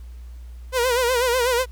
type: tone with vibrato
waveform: sawtooth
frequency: 493.9 Hz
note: B4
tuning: in tune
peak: -14 dBFS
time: 0.72-1.66 s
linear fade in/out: 50 ms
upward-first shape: sine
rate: 8.1 Hz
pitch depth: 92 cents each way
effects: added 60 Hz sine -35 dBFS peak until 1.71 s + pink hiss -58 dBFS RMS until 1.71 s